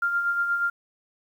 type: tone with tremolo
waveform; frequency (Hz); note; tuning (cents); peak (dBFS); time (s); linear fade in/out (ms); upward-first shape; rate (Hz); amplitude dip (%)
sine; 1396; F6; -1; -20; 0.02-0.7; 5; sine; 8.4; 45
effects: 9-bit